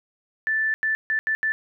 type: tone bursts at uneven times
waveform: sine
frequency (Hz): 1760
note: A6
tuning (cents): 0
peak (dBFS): -20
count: 5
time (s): 0.47-0.74 / 0.83-0.95 / 1.1-1.19 / 1.27-1.35 / 1.43-1.52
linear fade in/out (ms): 0
effects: none